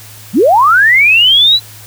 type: linear sweep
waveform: sine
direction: up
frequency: 160 to 4033 Hz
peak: -4 dBFS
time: 0.33-1.6 s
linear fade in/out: 50 ms
effects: added 106 Hz sine -36 dBFS peak until 1.86 s + white hiss -35 dBFS RMS until 1.86 s